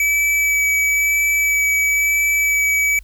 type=tone with vibrato; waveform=square; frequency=2293 Hz; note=D7; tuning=42 cents flat; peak=-15 dBFS; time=0-2.99 s; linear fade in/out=2 ms; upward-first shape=sine; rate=1 Hz; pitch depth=9 cents each way; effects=added 50 Hz sine -37 dBFS peak until 3.03 s + white hiss -58 dBFS RMS until 3.03 s